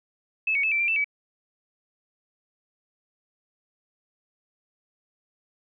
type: tone with pitch steps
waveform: sine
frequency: 2605 / 2236 / 2610 / 2335 / 2372 / 2654 / 2286 Hz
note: E7 / C#7 / E7 / D7 / D7 / E7 / D7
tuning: -21 / +14 / -18 / -11 / +17 / +11 / -47 cents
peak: -21 dBFS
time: 0.47-1.044 s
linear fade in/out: 5 ms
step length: 82 ms
effects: none